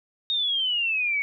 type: exponential sweep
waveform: sine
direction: down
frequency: 3729 to 2217 Hz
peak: -22 dBFS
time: 0.3-1.22 s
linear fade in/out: 0 ms
effects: none